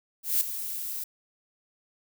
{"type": "noise with ADSR envelope", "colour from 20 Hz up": "violet", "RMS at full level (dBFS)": -22, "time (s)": [0.23, 1.04], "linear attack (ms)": 180, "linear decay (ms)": 4, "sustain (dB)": -12, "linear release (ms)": 5, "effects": []}